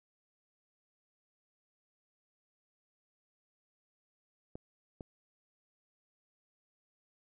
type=clicks; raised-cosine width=2 ms; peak=-30 dBFS; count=2; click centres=4.555 / 5.008 s; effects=none